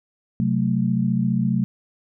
sine chord, F# diminished, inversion second, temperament equal, 130.81 / 185 / 220 Hz, C3 / F#3 / A3, 0 / 0 / 0 cents, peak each -23 / -22 / -22 dBFS, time 0.4-1.64 s, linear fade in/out 0 ms, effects none

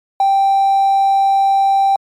triangle tone with hard clipping, 784 Hz, G5, in tune, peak -10 dBFS, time 0.2-1.96 s, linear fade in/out 2 ms, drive 4 dB, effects MP3 64 kbps

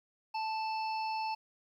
harmonic tone, 880 Hz, A5, in tune, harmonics 1 / 3 / 5 / 6, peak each -33 / -43 / -47 / -49 dBFS, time 0.34-1.35 s, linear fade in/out 10 ms, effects 11-bit

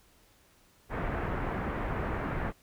pink low-pass noise, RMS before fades -33 dBFS, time 0.89-2.53 s, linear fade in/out 50 ms, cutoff 1900 Hz, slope 24 dB/octave, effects pink hiss -63 dBFS RMS until 2.62 s

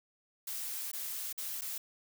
blue noise with dropouts, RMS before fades -39 dBFS, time 0.47-1.78 s, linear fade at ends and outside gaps 5 ms, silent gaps 0.916-0.932 / 1.328-1.377 / 1.611-1.618 s, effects none

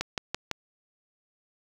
click train, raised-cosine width 0.2 ms, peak -11 dBFS, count 4, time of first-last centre 0.01-0.513 s, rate 5.96 Hz, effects 7-bit

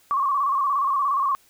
sine tone with vibrato, 1108.7 Hz, C#6, in tune, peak -19 dBFS, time 0.11-1.35 s, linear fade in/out 0 ms, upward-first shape square, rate 17 Hz, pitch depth 63 cents each way, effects white hiss -58 dBFS RMS until 1.49 s

